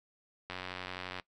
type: click train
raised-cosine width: 0.3 ms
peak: -23 dBFS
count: 65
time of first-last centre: 0.5-1.198 s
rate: 91.7 Hz
effects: noise-tail reverb RT60 0.1 s tail -20 dB re dry